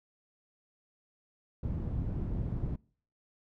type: low-pass noise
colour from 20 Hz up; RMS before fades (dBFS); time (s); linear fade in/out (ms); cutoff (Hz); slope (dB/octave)
white; -34; 1.63-2.76; 5; 130; 12
effects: noise-tail reverb RT60 0.5 s tail -25 dB re dry